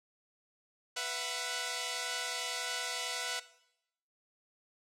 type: chord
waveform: 5% pulse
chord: B suspended fourth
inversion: none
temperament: equal with one note detuned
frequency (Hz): 493.9 / 668.8 / 740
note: B4 / E5 / F#5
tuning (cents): 0 / +25 / 0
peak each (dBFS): -28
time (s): 0.96-3.4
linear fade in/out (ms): 10
effects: noise-tail reverb RT60 0.8 s tail -17 dB re dry + low-pass 11000 Hz 12 dB/octave